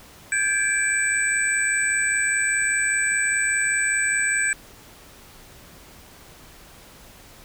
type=tone cluster; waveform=sine; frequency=1589 / 1694 / 2331 / 7970 Hz; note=G6 / G#6 / D7 / B8; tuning=+23 / +34 / -14 / +15 cents; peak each=-25 dBFS; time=0.32-4.53 s; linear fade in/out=2 ms; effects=pink hiss -47 dBFS RMS until 7.44 s